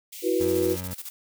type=high-pass noise; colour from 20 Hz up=white; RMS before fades=-40 dBFS; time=0.12-0.81 s; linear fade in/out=10 ms; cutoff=2000 Hz; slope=96 dB/octave
type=chord; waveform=sine; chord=E suspended second; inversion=none; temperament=equal with one note detuned; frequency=329.6 / 370 / 486.5 Hz; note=E4 / F#4 / B4; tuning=0 / 0 / -26 cents; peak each=-26 / -24 / -26 dBFS; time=0.22-0.77 s; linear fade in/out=50 ms
type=tone; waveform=25% pulse; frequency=90.7 Hz; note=F#2; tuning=34 cents flat; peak=-29 dBFS; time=0.4-0.94 s; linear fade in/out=5 ms
type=noise with tremolo; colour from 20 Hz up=blue; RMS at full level=-36 dBFS; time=0.41-1.1 s; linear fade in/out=0 ms; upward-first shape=square; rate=14 Hz; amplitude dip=75%
effects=none